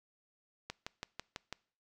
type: click train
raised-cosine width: 0.2 ms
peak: -22 dBFS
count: 6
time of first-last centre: 0.7-1.526 s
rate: 6.05 Hz
effects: noise-tail reverb RT60 0.5 s tail -24 dB re dry